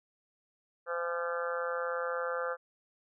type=harmonic tone with a mistuned harmonic; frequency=171.5 Hz; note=F3; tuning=31 cents flat; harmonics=3 / 4 / 5 / 6 / 7 / 8 / 9 / 10; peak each=-34 / -46 / -45 / -49 / -39 / -39 / -41 / -48 dBFS; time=0.86-2.57 s; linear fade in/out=50 ms; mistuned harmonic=5; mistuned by=-30 cents; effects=none